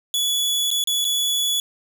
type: tone with dropouts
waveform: sawtooth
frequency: 3411 Hz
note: G#7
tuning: 46 cents sharp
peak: -16 dBFS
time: 0.14-1.6 s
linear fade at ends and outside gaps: 1 ms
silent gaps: 0.705-0.713 / 0.84-0.873 / 1.045-1.05 s
effects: none